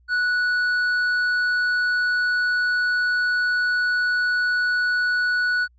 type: tone with hard clipping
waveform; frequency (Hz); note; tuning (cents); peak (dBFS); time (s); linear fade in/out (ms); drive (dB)
sine; 1474; F#6; -7; -20; 0.08-5.68; 50; 5
effects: added 60 Hz sine -54 dBFS peak until 5.78 s + resampled to 16000 Hz